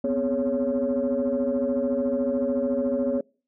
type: tone cluster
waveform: sine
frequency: 246.1 / 259.9 / 416.6 / 557 Hz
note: B3 / C4 / G#4 / C#5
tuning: -6 / -11 / +5 / +8 cents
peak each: -26 / -27 / -31 / -24 dBFS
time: 0.04-3.21 s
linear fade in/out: 5 ms
effects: noise-tail reverb RT60 0.4 s tail -26 dB re dry + tanh soft clip ceiling -16 dBFS